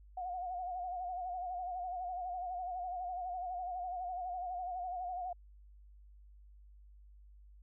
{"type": "tone with vibrato", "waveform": "sine", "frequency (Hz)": 724, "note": "F#5", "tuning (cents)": -38, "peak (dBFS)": -37, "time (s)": [0.17, 5.33], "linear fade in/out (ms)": 5, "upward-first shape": "sine", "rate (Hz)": 12, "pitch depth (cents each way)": 62, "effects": ["added 50 Hz sine -55 dBFS peak until 7.62 s"]}